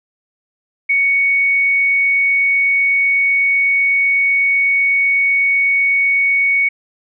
sine tone, 2228 Hz, C#7, 8 cents sharp, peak -11 dBFS, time 0.89-6.69 s, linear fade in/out 10 ms, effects none

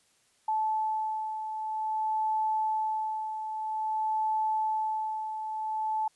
sine beating tone pair, 870 / 870.51 Hz, A5 / A5, -20 / -19 cents, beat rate 0.51 Hz, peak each -28 / -36 dBFS, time 0.48-6.08 s, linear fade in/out 5 ms, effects white hiss -67 dBFS RMS until 6.15 s + resampled to 24000 Hz

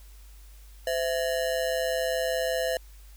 square ring-modulated tone, 587.3 Hz, D5, in tune, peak -23 dBFS, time 0.87-2.77 s, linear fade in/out 2 ms, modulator 72.6 Hz, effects added 50 Hz sine -46 dBFS peak until 3.16 s + white hiss -58 dBFS RMS until 3.16 s

